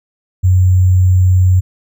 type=tone with sample-and-hold; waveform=sine; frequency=91.9 Hz; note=F#2; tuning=11 cents flat; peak=-6 dBFS; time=0.43-1.61 s; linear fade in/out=20 ms; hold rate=7350 Hz; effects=none